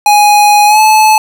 square tone with pitch glide, 830.6 to 864.4 Hz, G#5 to A5, 0 to -31 cents, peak -4 dBFS, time 0.06-1.18 s, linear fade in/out 2 ms, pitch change +69 cents, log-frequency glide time 0.66-0.8 s, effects none

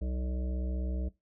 harmonic tone with a mistuned harmonic, 63.2 Hz, B1, 41 cents sharp, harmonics 1 / 3 / 5 / 7 / 9 / 10, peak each -31 / -41 / -45 / -48 / -50 / -51 dBFS, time 0.01-1.09 s, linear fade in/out 10 ms, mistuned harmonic 10, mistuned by -21 cents, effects noise-tail reverb RT60 0.2 s tail -19 dB re dry

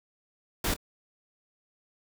pink noise with echo, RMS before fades -28 dBFS, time 0.64-0.74 s, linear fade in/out 5 ms, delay 25 ms, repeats 1, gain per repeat -15 dB, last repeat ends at 0.765 s, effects none

